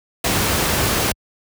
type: noise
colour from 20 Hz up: pink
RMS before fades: -18 dBFS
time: 0.24-1.12 s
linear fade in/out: 5 ms
effects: high-pass 60 Hz 12 dB/octave